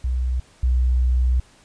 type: tone pair in turn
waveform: sine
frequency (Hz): 62.8 / 62.44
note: B1 / B1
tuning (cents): +30 / +20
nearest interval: unison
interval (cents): 10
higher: first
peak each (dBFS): -19 / -15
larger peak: second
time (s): 0.04-0.4 / 0.63-1.4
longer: second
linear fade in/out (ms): 5
effects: pink hiss -53 dBFS RMS until 1.64 s + resampled to 22050 Hz